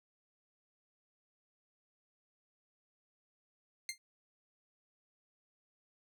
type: tone with exponential decay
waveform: 15% pulse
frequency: 2103 Hz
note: C7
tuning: 8 cents sharp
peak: -27 dBFS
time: 3.89-3.98 s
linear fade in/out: 1 ms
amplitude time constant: 19 ms
effects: none